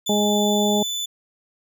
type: tone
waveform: 30% pulse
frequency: 3497 Hz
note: A7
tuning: 11 cents flat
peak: -22 dBFS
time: 0.06-1.06 s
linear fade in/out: 10 ms
type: harmonic tone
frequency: 207.7 Hz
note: G#3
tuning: in tune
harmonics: 1 / 2 / 3 / 4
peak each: -20 / -23 / -25 / -26 dBFS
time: 0.09-0.83 s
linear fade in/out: 5 ms
effects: none